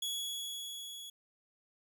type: tone with level ramp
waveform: sawtooth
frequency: 3363 Hz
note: G#7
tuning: 21 cents sharp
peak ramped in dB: -31 to -42 dBFS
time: 0.02-1.1 s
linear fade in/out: 5 ms
effects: none